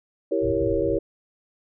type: chord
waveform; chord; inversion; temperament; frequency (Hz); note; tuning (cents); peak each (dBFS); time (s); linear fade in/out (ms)
sine; E diminished seventh; none; equal; 329.6 / 392 / 466.2 / 554.4; E4 / G4 / Bb4 / Db5; 0 / 0 / 0 / 0; -26; 0.31-0.99; 10
type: low-pass noise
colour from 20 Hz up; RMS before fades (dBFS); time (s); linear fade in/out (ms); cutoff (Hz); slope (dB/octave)
white; -32; 0.41-0.99; 20; 140; 96
effects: none